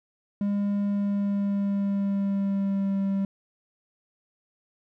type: tone with pitch glide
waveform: triangle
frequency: 202.4 to 195.84 Hz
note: G#3 to G3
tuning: -44 to -1 cents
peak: -21 dBFS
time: 0.41-3.25 s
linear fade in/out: 2 ms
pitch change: -57 cents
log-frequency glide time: 0.86-2.99 s
effects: none